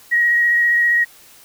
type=tone with vibrato; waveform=sine; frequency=1896 Hz; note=A#6; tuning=29 cents sharp; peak=-12 dBFS; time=0.11-1.05 s; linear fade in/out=20 ms; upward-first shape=triangle; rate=15 Hz; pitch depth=17 cents each way; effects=white hiss -46 dBFS RMS until 1.44 s